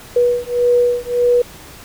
sine beating tone pair, 485.2 / 486.9 Hz, B4 / B4, -31 / -25 cents, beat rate 1.7 Hz, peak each -15 dBFS, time 0.16-1.42 s, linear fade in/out 5 ms, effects pink hiss -38 dBFS RMS until 1.84 s

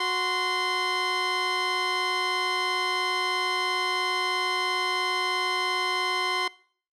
15% pulse tone pair together, 367 / 1038 Hz, F#4 / C6, -14 / -14 cents, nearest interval octave + tritone, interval 1800 cents, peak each -24 / -19 dBFS, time 0-6.48 s, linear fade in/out 5 ms, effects noise-tail reverb RT60 0.5 s tail -22 dB re dry + low-pass 6000 Hz 12 dB/octave

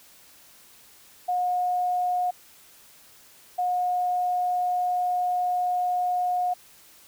sine tone pair in turn, 721 / 721 Hz, F#5 / F#5, -45 / -45 cents, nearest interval unison, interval 0 cents, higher neither, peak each -22 dBFS, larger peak neither, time 1.28-2.31 / 3.58-6.54 s, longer second, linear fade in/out 10 ms, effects white hiss -53 dBFS RMS until 7.07 s

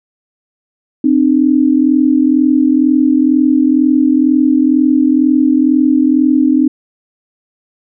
sine tone pair together, 261.1 / 303.2 Hz, C4 / D#4, -3 / -45 cents, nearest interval minor third, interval 258 cents, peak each -10 dBFS, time 1.04-6.68 s, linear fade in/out 5 ms, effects none

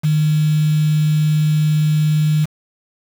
sine tone with quantisation, 152.9 Hz, D#3, 30 cents flat, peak -12 dBFS, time 0.03-2.46 s, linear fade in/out 20 ms, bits 5, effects none

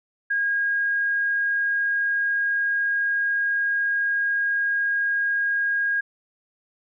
sine tone, 1631 Hz, G#6, 32 cents flat, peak -20 dBFS, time 0.3-6.01 s, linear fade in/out 10 ms, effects none

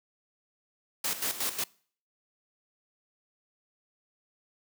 white noise with tremolo, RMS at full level -30 dBFS, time 1.04-1.64 s, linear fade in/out 5 ms, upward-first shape square, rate 5.5 Hz, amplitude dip 70%, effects noise-tail reverb RT60 0.5 s tail -24 dB re dry + high-pass 150 Hz 12 dB/octave

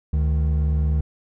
triangle tone pair together, 72.91 / 154.5 Hz, D2 / D#3, -12 / -12 cents, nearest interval octave + minor second, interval 1300 cents, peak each -16 / -24 dBFS, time 0.13-1.01 s, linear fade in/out 5 ms, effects none

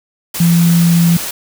sine tone in noise, 170 Hz, F3, 46 cents flat, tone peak -7 dBFS, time 0.4-1.17 s, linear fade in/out 5 ms, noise white, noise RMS -22 dBFS, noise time 0.34-1.31 s, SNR +12 dB, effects none

